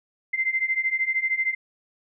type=beating tone pair; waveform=sine; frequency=2072 / 2085 Hz; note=C7 / C7; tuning=-17 / -7 cents; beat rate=13 Hz; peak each=-26 / -24 dBFS; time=0.33-1.55 s; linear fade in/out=10 ms; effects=none